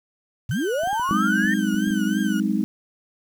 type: linear sweep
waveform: sine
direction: up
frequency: 92.5 to 1852 Hz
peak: -21 dBFS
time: 0.49-1.54 s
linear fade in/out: 5 ms
type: tone with vibrato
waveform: 35% pulse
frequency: 1521 Hz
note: F#6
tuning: 47 cents sharp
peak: -29 dBFS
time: 0.51-2.4 s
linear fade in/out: 2 ms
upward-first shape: triangle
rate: 3.1 Hz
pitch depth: 110 cents each way
type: clicks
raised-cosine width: 3 ms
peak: -28 dBFS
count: 9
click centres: 0.835 / 0.874 / 0.93 / 0.997 / 1.092 / 1.447 / 1.744 / 1.873 / 1.907 s
type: chord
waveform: sine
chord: Ab dominant seventh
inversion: third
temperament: just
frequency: 186.89 / 207.7 / 259.6 / 311.5 Hz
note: Gb3 / Ab3 / C4 / Eb4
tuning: +18 / 0 / -13 / +2 cents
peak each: -27 / -22 / -27 / -26 dBFS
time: 1.11-2.64 s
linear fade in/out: 0 ms
effects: 8-bit